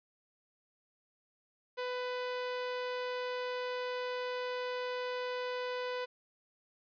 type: tone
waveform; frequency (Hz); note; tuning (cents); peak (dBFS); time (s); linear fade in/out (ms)
sawtooth; 498.6; B4; +16; -31; 1.77-6.06; 20
effects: resampled to 11025 Hz + 12-bit